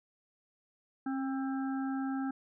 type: harmonic tone with a mistuned harmonic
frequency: 265.6 Hz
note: C4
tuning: 26 cents sharp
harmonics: 1 / 3 / 5 / 6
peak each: -32 / -42 / -46 / -48 dBFS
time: 1.06-2.31 s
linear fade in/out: 5 ms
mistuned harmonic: 1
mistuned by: +19 cents
effects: none